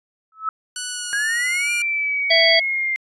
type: tone with exponential growth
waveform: sine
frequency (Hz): 1300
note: E6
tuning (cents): -24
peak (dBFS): -16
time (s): 0.32-0.49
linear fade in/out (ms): 2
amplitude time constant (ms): 35
type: tone with pitch glide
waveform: 5% pulse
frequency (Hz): 1480 to 1435.4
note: F#6 to F6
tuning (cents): 0 to +47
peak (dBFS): -14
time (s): 0.76-1.82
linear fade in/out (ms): 2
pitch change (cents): -53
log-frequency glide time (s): 0.89-1.2
type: exponential two-way sweep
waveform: sine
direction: up then down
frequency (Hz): 1618 to 2379 to 2097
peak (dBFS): -19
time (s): 1.13-2.96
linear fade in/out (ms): 0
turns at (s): 1.71
type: harmonic tone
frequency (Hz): 662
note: E5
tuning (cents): +7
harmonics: 1 / 3 / 5 / 7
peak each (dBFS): -18 / -18 / -18 / -18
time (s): 2.3-2.6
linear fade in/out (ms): 10
effects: resampled to 24000 Hz